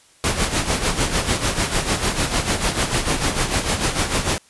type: noise with tremolo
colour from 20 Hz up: pink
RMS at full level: -18 dBFS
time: 0.24-4.38 s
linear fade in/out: 0 ms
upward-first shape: sine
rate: 6.7 Hz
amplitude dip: 65%
effects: white hiss -53 dBFS RMS until 4.49 s + resampled to 24000 Hz